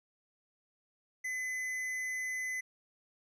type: tone with tanh clipping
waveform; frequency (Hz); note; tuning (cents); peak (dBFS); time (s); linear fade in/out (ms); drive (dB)
triangle; 2025; B6; +43; -36; 1.24-2.61; 10; 16
effects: resampled to 32000 Hz